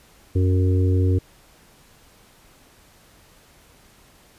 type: harmonic tone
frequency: 92.5 Hz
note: F#2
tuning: in tune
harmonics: 1 / 3 / 4 / 5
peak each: -16 / -26 / -28 / -30 dBFS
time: 0.35-1.19 s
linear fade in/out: 10 ms
effects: pink hiss -53 dBFS RMS until 4.38 s + resampled to 32000 Hz